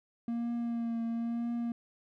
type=tone with vibrato; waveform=triangle; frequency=233.1 Hz; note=A#3; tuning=in tune; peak=-29 dBFS; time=0.28-1.72 s; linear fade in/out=2 ms; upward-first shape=triangle; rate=1 Hz; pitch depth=27 cents each way; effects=none